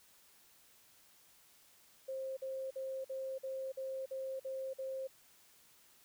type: tone bursts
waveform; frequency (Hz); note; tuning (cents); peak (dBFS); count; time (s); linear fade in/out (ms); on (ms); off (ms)
sine; 530; C5; +22; -38; 9; 2.08-5.074; 10; 290; 48
effects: white hiss -65 dBFS RMS until 6.04 s